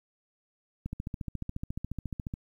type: click train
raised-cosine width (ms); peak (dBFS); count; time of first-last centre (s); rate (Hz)
5; -22; 22; 0.86-2.339; 14.2
effects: 10-bit